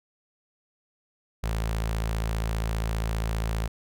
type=tone with notch filter; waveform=sawtooth; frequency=55 Hz; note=A1; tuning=in tune; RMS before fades=-28 dBFS; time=1.43-3.68 s; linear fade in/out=10 ms; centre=290 Hz; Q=1.4; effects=none